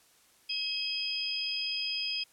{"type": "tone cluster", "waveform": "sine", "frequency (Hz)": [2562, 3237, 4998], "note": ["E7", "G#7", "D#8"], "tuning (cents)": [-50, -45, 7], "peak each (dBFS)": [-37, -37, -33], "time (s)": [0.49, 2.24], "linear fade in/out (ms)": 10, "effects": ["white hiss -63 dBFS RMS until 2.32 s", "low-pass 12000 Hz 12 dB/octave"]}